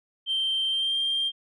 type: tone with pitch glide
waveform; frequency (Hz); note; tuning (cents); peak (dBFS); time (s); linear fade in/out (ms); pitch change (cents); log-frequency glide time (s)
sine; 3136 to 3185; G7 to G7; 0 to +27; -22; 0.26-1.32; 50; +27; 0.69-0.96
effects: tanh soft clip ceiling -20 dBFS